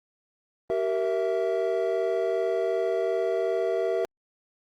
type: chord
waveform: triangle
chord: E diminished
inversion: first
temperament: equal with one note detuned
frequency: 383.5 / 466.2 / 659.3 Hz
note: G4 / Bb4 / E5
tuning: -38 / 0 / 0 cents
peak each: -26 dBFS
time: 0.7-4.05 s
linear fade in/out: 0 ms
effects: Opus 32 kbps